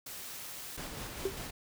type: noise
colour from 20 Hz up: white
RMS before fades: -44 dBFS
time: 0.06-0.77 s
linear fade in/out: 5 ms
type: noise with tremolo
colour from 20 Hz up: pink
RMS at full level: -41 dBFS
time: 0.77-1.51 s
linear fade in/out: 10 ms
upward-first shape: square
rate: 5 Hz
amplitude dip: 25%
type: tone with exponential decay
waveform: sine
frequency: 387.9 Hz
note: G4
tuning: 18 cents flat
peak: -26 dBFS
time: 1.25-1.36 s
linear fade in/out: 5 ms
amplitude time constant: 23 ms
effects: none